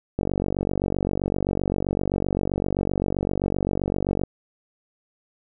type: click train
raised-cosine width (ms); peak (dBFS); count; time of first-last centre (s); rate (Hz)
2; -10; 194; 0.19-4.236; 47.7
effects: none